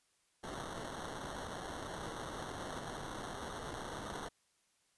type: noise with sample-and-hold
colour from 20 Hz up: white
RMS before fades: -44 dBFS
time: 0.43-4.29 s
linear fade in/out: 10 ms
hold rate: 2450 Hz
effects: white hiss -75 dBFS RMS until 4.97 s + resampled to 24000 Hz